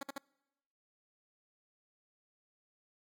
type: tone bursts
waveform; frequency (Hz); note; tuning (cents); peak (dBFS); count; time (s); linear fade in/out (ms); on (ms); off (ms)
10% pulse; 277.2; C#4; 0; -30; 3; 0.01-0.182; 5; 22; 53
effects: noise-tail reverb RT60 1.0 s tail -26 dB re dry